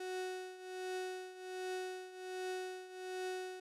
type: tone with tremolo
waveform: 35% pulse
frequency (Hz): 370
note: F#4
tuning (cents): 0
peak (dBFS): -36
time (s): 0-3.6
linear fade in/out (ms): 5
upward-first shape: triangle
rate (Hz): 1.3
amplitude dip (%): 80
effects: low-pass 10000 Hz 12 dB/octave